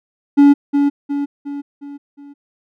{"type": "tone with echo", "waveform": "triangle", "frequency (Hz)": 284.5, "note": "C#4", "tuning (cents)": 45, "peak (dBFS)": -3, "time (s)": [0.37, 0.54], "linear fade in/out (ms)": 20, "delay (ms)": 360, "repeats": 5, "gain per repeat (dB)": -6, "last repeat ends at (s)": 2.34, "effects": []}